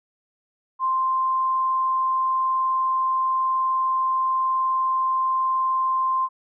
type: tone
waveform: sine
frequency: 1046.5 Hz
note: C6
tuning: in tune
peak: -19 dBFS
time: 0.79-6.29 s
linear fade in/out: 50 ms
effects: none